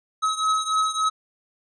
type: beating tone pair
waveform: square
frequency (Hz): 1279 / 1282.5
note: D#6 / E6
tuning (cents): +47 / -48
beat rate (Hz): 3.5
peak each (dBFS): -23 / -26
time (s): 0.22-1.1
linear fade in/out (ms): 20
effects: resampled to 22050 Hz